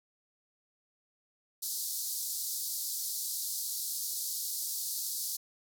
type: band-pass noise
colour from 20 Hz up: white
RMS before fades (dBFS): -36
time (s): 1.62-5.37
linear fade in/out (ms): 10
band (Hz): 4100 to 16000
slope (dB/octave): 48
effects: none